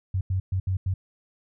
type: tone bursts at uneven times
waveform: sine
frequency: 94.1 Hz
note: F#2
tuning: 30 cents sharp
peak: -22 dBFS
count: 5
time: 0.14-0.21 / 0.3-0.4 / 0.52-0.6 / 0.67-0.77 / 0.86-0.94 s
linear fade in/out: 5 ms
effects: none